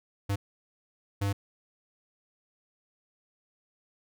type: tone bursts at uneven times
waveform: square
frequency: 99.8 Hz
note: G2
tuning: 32 cents sharp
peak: -27 dBFS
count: 2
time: 0.29-0.36 / 1.21-1.33 s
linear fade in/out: 10 ms
effects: none